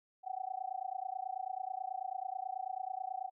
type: tone with amplitude modulation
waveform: sine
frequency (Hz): 755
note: F#5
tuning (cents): +35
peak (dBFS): -33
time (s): 0.23-3.31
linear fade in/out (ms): 50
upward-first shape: sine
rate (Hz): 29.2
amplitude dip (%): 100
effects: none